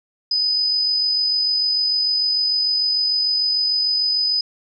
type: tone with amplitude modulation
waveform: sine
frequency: 5000 Hz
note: D#8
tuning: 8 cents sharp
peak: -15 dBFS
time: 0.31-4.41 s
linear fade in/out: 5 ms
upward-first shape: sine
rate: 46.7 Hz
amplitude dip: 30%
effects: none